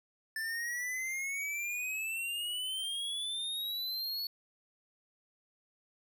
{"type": "exponential sweep", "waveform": "square", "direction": "up", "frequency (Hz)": [1760, 4430], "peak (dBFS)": -35, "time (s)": [0.36, 4.27], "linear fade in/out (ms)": 2, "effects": []}